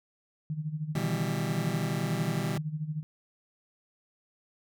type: tone with tremolo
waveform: sine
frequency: 153.6 Hz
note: D#3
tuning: 22 cents flat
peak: -28 dBFS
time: 0.5-3.03 s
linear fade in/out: 0 ms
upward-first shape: sine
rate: 13 Hz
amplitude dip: 75%
type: chord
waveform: sawtooth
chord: E minor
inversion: second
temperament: just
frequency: 123.61 / 164.81 / 197.78 Hz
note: B2 / E3 / G3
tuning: +2 / 0 / +16 cents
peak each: -30 dBFS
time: 0.95-2.58 s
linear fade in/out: 5 ms
effects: none